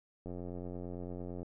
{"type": "click train", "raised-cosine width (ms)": 2, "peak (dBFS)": -30, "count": 105, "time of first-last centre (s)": [0.26, 1.43], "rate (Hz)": 88.9, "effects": []}